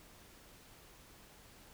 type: silence
effects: pink hiss -59 dBFS RMS until 1.73 s